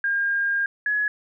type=tone pair in turn; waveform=sine; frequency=1612 / 1688 Hz; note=G6 / G#6; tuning=+48 / +28 cents; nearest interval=minor second; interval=80 cents; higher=second; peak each=-20 dBFS; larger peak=neither; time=0.04-0.66 / 0.86-1.08 s; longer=first; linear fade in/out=2 ms; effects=none